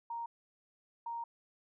sine tone bursts at uneven times, 932.3 Hz, A#5, in tune, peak -37 dBFS, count 2, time 0.1-0.26 / 1.06-1.24 s, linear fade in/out 5 ms, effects none

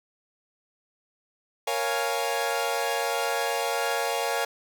sawtooth chord, Bb minor seventh, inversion none, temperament equal, 466.2 / 554.4 / 698.5 / 830.6 Hz, Bb4 / Db5 / F5 / Ab5, 0 / 0 / 0 / 0 cents, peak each -27 dBFS, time 1.67-4.45 s, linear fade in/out 5 ms, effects none

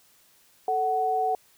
sine tone pair together, 440 / 745.6 Hz, A4 / F#5, 0 / +13 cents, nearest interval major sixth, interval 913 cents, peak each -29 / -23 dBFS, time 0.68-1.35 s, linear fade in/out 2 ms, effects white hiss -60 dBFS RMS until 1.57 s

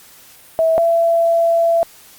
sine tone pair in turn, 650 / 671 Hz, E5 / E5, -24 / +31 cents, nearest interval minor second, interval 55 cents, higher second, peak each -11 dBFS, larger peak neither, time 0.59-0.78 / 0.78-1.83 s, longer second, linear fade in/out 0 ms, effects white hiss -44 dBFS RMS until 2.18 s + Opus 48 kbps

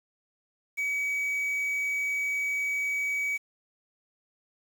triangle tone with quantisation, 2272 Hz, C#7, 42 cents sharp, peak -25 dBFS, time 0.77-3.38 s, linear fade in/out 20 ms, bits 8, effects none

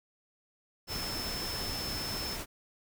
sine tone in noise, 5274 Hz, E8, in tune, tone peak -37 dBFS, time 0.87-2.38 s, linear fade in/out 50 ms, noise pink, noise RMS -38 dBFS, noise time 0.87-2.46 s, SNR -2 dB, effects none

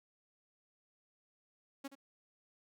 sawtooth tone with echo, 275.4 Hz, C#4, 11 cents flat, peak -37 dBFS, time 1.84-1.88 s, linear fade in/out 10 ms, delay 74 ms, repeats 1, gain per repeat -12 dB, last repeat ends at 1.954 s, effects none

